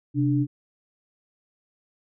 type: tone pair together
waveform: sine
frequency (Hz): 130.81 / 293.7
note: C3 / D4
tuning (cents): 0 / 0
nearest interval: octave + major second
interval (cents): 1400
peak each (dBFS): -22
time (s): 0.14-0.47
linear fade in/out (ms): 50
effects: none